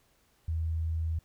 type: tone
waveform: sine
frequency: 81 Hz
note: E2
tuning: 30 cents flat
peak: -28 dBFS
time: 0.48-1.19 s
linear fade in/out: 5 ms
effects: pink hiss -68 dBFS RMS until 1.24 s